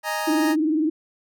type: chord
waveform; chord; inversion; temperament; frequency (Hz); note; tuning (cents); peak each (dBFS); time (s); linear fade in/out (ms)
25% pulse; D# suspended fourth; none; equal; 622.3 / 830.6 / 932.3; D#5 / G#5 / A#5; 0 / 0 / 0; -25; 0.03-0.56; 50
type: tone with vibrato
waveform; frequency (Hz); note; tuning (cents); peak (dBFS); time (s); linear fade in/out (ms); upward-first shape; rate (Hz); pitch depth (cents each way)
sine; 311.1; D#4; 0; -18; 0.27-0.9; 10; sine; 20; 92
effects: none